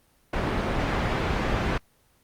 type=low-pass noise; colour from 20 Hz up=pink; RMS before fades=-26 dBFS; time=0.33-1.78 s; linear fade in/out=5 ms; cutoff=2200 Hz; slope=12 dB/octave; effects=pink hiss -63 dBFS RMS until 2.23 s + Opus 24 kbps